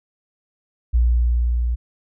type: tone with level ramp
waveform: sine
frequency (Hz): 59.5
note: A#1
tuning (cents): +36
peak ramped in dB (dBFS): -12 to -18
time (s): 0.93-1.76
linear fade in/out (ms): 20
effects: none